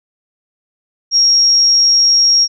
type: tone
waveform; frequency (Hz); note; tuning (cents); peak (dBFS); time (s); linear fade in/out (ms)
sine; 5588; F8; 0; -7; 1.11-2.48; 50
effects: none